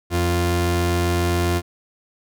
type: tone pair together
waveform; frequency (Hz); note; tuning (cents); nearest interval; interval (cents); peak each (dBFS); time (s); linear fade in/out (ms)
sawtooth; 87.31 / 174.62; F2 / F3; 0 / 0; octave; 1200; -15 / -16; 0.1-1.62; 50
effects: none

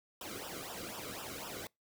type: noise with flanger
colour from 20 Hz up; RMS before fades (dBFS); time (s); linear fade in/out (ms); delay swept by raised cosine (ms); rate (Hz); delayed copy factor
pink; -44; 0.21-1.67; 2; 0.46 to 1.17; 4; -0.95
effects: noise-tail reverb RT60 0.2 s tail -26 dB re dry

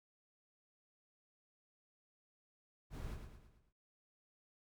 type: noise with echo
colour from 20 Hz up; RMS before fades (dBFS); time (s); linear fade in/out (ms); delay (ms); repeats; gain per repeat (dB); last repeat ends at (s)
brown; -45; 2.9-3.18; 50; 110; 5; -6; 3.73
effects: none

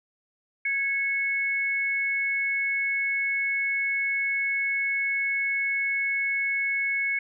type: tone pair together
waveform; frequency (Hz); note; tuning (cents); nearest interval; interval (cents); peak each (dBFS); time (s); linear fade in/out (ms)
sine; 1660.1 / 2200; G#6 / C#7; -1 / -14; perfect fourth; 487; -32 / -24; 0.65-7.19; 5
effects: none

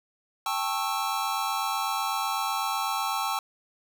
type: chord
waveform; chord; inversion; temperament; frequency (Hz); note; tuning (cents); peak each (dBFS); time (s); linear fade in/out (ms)
square; A dominant seventh; third; just; 792 / 880 / 1100 / 1320; G5 / A5 / C#6 / E6; +18 / 0 / -14 / +2; -33; 0.46-3.39; 2
effects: none

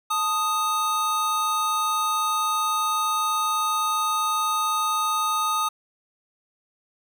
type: tone pair together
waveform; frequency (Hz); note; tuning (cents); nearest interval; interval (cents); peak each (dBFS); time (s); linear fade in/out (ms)
square; 879.6 / 1244; A5 / D#6; -1 / -1; tritone; 600; -30 / -23; 0.1-5.69; 10
effects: none

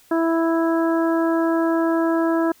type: harmonic tone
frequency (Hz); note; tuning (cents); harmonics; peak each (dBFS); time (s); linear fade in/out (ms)
329.6; E4; 0; 1 / 2 / 3 / 4 / 5; -18 / -24 / -28 / -30 / -32; 0.11-2.52; 5
effects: white hiss -54 dBFS RMS until 2.6 s

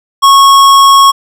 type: tone with hard clipping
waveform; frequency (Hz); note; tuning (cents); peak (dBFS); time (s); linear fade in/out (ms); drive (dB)
sine; 1100; C#6; -14; -3; 0.22-1.12; 20; 16
effects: none

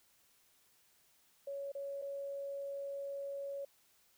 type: tone with dropouts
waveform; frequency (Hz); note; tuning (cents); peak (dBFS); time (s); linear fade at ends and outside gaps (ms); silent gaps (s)
sine; 558; C#5; +11; -39; 1.47-3.65; 5; 1.719-1.75 / 2.017-2.021
effects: white hiss -70 dBFS RMS until 4.17 s

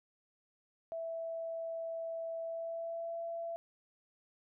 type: tone with pitch glide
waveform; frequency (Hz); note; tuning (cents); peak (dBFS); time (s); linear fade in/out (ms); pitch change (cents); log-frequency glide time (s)
sine; 659.3 to 671.6; E5 to E5; 0 to +32; -37; 0.92-3.56; 0; +32; 2.41-3.19
effects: none

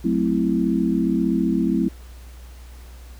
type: chord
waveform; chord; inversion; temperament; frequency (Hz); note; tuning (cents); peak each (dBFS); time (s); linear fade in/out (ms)
sine; F# half-diminished seventh; none; equal; 185 / 220 / 261.6 / 329.6; F#3 / A3 / C4 / E4; 0 / 0 / 0 / 0; -23; 0.04-1.89; 10
effects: added 61 Hz sine -38 dBFS peak until 3.19 s + pink hiss -50 dBFS RMS until 3.19 s

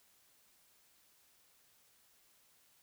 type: silence
effects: white hiss -69 dBFS RMS until 2.82 s

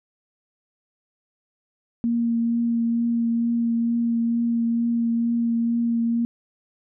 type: tone with vibrato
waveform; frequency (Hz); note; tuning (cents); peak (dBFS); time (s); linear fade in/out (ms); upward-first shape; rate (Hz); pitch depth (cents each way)
sine; 233.1; A#3; 0; -19; 2.04-6.25; 0; triangle; 2.2; 15
effects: none

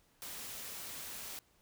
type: noise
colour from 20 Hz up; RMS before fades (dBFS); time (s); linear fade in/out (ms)
white; -45; 0.22-1.39; 0
effects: pink hiss -70 dBFS RMS until 1.61 s

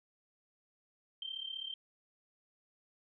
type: tone with amplitude modulation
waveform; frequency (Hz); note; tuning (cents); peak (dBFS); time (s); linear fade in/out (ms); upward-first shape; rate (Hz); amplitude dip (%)
sine; 3140; G7; +2; -36; 1.22-1.74; 2; sine; 35.5; 80
effects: none

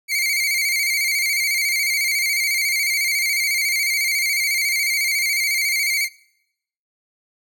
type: tone with vibrato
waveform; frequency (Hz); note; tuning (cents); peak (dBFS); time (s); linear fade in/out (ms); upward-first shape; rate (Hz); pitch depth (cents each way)
sawtooth; 2185; C#7; -26; -15; 0.08-6.09; 50; square; 14; 61
effects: noise-tail reverb RT60 0.8 s tail -22 dB re dry

